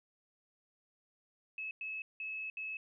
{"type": "tone bursts at uneven times", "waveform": "sine", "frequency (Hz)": 2589, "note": "E7", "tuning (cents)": -32, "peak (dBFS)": -38, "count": 4, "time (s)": [[1.58, 1.71], [1.81, 2.02], [2.2, 2.5], [2.57, 2.77]], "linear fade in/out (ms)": 2, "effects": []}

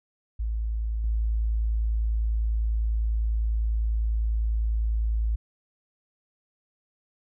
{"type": "tone with level steps", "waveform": "sine", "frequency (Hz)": 55, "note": "A1", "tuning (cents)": 0, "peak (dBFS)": [-25, -22], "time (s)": [0.39, 5.36], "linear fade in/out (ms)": 10, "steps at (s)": 1.04, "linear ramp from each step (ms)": 2, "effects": []}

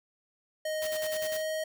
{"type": "tone with pitch glide", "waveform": "square", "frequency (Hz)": [622.3, 628.8], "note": ["D#5", "D#5"], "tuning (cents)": [0, 18], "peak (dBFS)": -31, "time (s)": [0.65, 1.64], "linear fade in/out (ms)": 5, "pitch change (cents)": 18, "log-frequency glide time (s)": [1.12, 1.51]}
{"type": "noise with tremolo", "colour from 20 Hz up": "white", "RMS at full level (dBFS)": -39, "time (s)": [0.82, 1.42], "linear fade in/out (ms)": 0, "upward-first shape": "square", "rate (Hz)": 10, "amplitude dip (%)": 75}
{"effects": []}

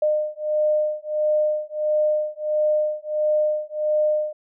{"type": "beating tone pair", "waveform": "sine", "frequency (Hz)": [607, 608.5], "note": ["D#5", "D#5"], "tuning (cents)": [-43, -39], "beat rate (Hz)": 1.5, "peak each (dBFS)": -22, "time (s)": [0.02, 4.33], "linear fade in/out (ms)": 5, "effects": []}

